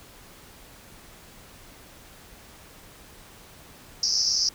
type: band-pass noise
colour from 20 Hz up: pink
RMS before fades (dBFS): -24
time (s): 4.03-4.49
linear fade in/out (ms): 2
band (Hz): 4900 to 5800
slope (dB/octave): 96
effects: pink hiss -49 dBFS RMS until 4.54 s